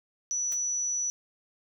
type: tone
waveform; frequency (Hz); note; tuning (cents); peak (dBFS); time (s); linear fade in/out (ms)
sine; 5920; F#8; 0; -27; 0.31-1.1; 0
type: noise with exponential decay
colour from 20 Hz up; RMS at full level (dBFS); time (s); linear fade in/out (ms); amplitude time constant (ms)
white; -40; 0.52-0.6; 0; 17
effects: none